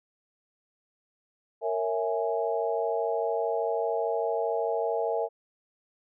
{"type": "chord", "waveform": "sine", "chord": "A# half-diminished seventh", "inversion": "none", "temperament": "equal with one note detuned", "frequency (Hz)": [461.3, 554.4, 659.3, 830.6], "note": ["A#4", "C#5", "E5", "G#5"], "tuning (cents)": [-18, 0, 0, 0], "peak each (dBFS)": [-29, -34, -30, -33], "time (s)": [1.61, 5.29], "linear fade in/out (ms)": 50, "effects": []}